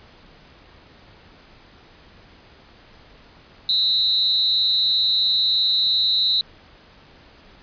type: tone with amplitude modulation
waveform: sine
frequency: 3951 Hz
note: B7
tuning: in tune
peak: -12 dBFS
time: 3.69-6.41 s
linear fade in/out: 2 ms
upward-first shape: sine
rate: 223 Hz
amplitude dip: 100%
effects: pink hiss -49 dBFS RMS until 7.62 s + resampled to 11025 Hz